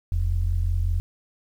sine tone pair together, 40.55 / 85.8 Hz, E1 / F2, -28 / -30 cents, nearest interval octave + minor second, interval 1298 cents, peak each -23 dBFS, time 0.12-1 s, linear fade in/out 0 ms, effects 9-bit

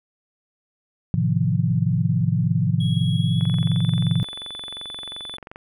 sine chord, F dominant seventh, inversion first, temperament just, 109.13 / 130.96 / 157.15 / 174.61 Hz, A2 / C3 / Eb3 / F3, -14 / +2 / +18 / 0 cents, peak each -23 dBFS, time 1.14-4.23 s, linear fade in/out 0 ms
triangle tone with pitch glide, 3320 to 3481 Hz, G#7 to A7, -1 to -19 cents, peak -31 dBFS, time 2.8-5.37 s, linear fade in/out 5 ms, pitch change +82 cents, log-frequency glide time 3.19-3.88 s
click train, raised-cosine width 0.5 ms, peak -23 dBFS, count 50, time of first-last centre 3.41-5.559 s, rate 22.8 Hz
effects none

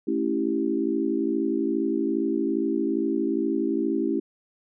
sine chord, A dominant seventh, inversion none, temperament equal, 220 / 277.2 / 329.6 / 392 Hz, A3 / C#4 / E4 / G4, 0 / 0 / 0 / 0 cents, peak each -30 / -27 / -26 / -29 dBFS, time 0.07-4.2 s, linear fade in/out 10 ms, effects none

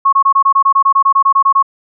sine tone bursts, 1097 Hz, C#6, 18 cents flat, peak -6 dBFS, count 16, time 0.05-1.627 s, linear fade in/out 10 ms, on 77 ms, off 23 ms, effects none

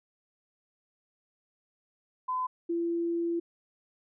sine tone pair in turn, 1016 / 339 Hz, B5 / E4, +49 / +49 cents, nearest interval octave + perfect fifth, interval 1900 cents, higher first, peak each -28 / -27 dBFS, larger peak second, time 2.28-2.47 / 2.69-3.4 s, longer second, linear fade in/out 10 ms, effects none

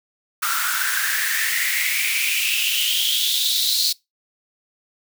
white noise with high-pass filter sweep, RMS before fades -21 dBFS, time 0.42-3.93 s, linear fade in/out 10 ms, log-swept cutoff 1300 to 4300 Hz, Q 7.8, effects noise-tail reverb RT60 0.2 s tail -23 dB re dry

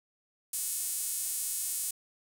sawtooth tone with high-pass filter, 364.8 Hz, F#4, 24 cents flat, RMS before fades -34 dBFS, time 0.53-1.91 s, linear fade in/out 5 ms, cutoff 8900 Hz, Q 2, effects 9-bit

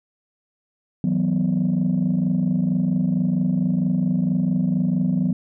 sine chord, E suspended second, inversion none, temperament equal with one note detuned, 160.58 / 185 / 246.9 Hz, E3 / F#3 / B3, -45 / 0 / 0 cents, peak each -22 / -19 / -22 dBFS, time 1.04-5.33 s, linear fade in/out 2 ms, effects tanh soft clip ceiling -13 dBFS

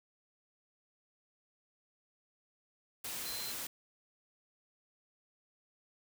sine tone in noise, 4100 Hz, C8, 36 cents flat, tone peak -43 dBFS, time 3.25-3.52 s, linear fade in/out 5 ms, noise white, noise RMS -41 dBFS, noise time 3.04-3.67 s, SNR -5 dB, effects none

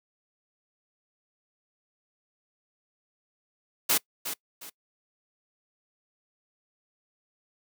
white noise with echo, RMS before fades -23 dBFS, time 3.89-3.98 s, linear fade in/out 10 ms, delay 360 ms, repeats 2, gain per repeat -10 dB, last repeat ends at 4.7 s, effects noise-tail reverb RT60 0.1 s tail -23 dB re dry + high-pass 150 Hz 12 dB/octave

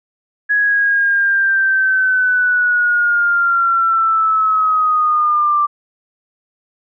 sine linear sweep, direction down, 1675 to 1174.7 Hz, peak -11 dBFS, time 0.49-5.67 s, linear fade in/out 20 ms, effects none

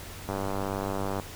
click train, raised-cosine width 1 ms, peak -17 dBFS, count 90, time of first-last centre 0.29-1.198 s, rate 98 Hz, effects added 91 Hz sine -46 dBFS peak until 1.35 s + pink hiss -43 dBFS RMS until 1.35 s

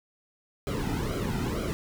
brown noise with flanger, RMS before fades -30 dBFS, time 0.67-1.73 s, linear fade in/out 0 ms, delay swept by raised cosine 1.1 to 1.83 ms, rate 2.1 Hz, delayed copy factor -0.85, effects none

